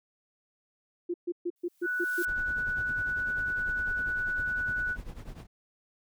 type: tone bursts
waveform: sine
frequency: 349.2 Hz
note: F4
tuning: in tune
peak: -28 dBFS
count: 7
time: 1.09-2.227 s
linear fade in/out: 10 ms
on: 51 ms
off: 130 ms
type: noise with exponential growth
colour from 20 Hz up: blue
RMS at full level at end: -40 dBFS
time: 1.56-2.25 s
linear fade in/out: 1 ms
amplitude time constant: 150 ms
type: tone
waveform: sine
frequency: 1479 Hz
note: F#6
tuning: 1 cent flat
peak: -28 dBFS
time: 1.82-4.97 s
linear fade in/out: 50 ms
type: noise with tremolo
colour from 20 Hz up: brown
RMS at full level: -38 dBFS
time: 2.27-5.47 s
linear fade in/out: 20 ms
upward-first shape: triangle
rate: 10 Hz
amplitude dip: 85%
effects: none